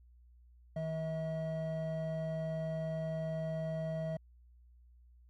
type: tone pair together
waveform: triangle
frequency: 159.3 / 642 Hz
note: D#3 / E5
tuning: +41 / -46 cents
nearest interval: 2 octaves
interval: 2413 cents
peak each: -34 / -35 dBFS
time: 0.76-4.17 s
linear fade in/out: 5 ms
effects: tanh soft clip ceiling -28 dBFS + added 60 Hz sine -58 dBFS peak until 5.29 s